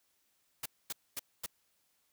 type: noise bursts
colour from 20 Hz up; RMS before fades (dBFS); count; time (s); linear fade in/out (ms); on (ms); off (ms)
white; -38; 4; 0.63-1.462; 5; 28; 240
effects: white hiss -75 dBFS RMS until 2.12 s